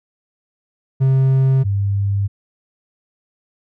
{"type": "tone pair in turn", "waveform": ["triangle", "sine"], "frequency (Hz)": [133.1, 99.71], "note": ["C3", "G2"], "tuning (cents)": [30, 30], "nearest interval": "perfect fourth", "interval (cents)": 500, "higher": "first", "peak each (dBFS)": [-9, -15], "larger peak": "first", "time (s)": [[1, 1.64], [1.64, 2.28]], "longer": "neither", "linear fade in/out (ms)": 20, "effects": []}